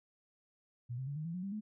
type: tone with pitch steps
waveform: sine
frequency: 121 / 131.19 / 142.24 / 154.22 / 167.21 / 181.3 / 196.57 / 213.1 Hz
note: B2 / C3 / C#3 / D#3 / E3 / F#3 / G3 / G#3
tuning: -35 / +5 / +45 / -15 / +25 / -35 / +5 / +45 cents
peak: -37 dBFS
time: 0.89-1.61 s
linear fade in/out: 20 ms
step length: 90 ms
effects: none